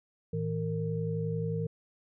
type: tone cluster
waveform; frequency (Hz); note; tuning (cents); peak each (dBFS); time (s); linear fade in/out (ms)
sine; 110.5 / 161.7 / 458.7; A2 / E3 / A#4; +8 / -33 / -28; -35 / -32 / -35; 0.33-1.67; 5
effects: none